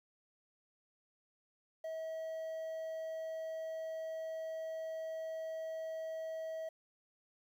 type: tone with quantisation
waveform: triangle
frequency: 643 Hz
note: E5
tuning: 43 cents flat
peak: -37 dBFS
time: 1.84-6.69 s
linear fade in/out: 5 ms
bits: 11
effects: none